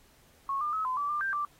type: tone with pitch steps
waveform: sine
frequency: 1098 / 1202 / 1285 / 1022 / 1156 / 1192 / 1578 / 1175 Hz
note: C#6 / D6 / E6 / C6 / D6 / D6 / G6 / D6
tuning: -17 / +40 / -45 / -41 / -28 / +25 / +11 / +1 cents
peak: -28 dBFS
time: 0.49-1.45 s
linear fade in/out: 2 ms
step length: 120 ms
effects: pink hiss -62 dBFS RMS until 1.59 s + AAC 48 kbps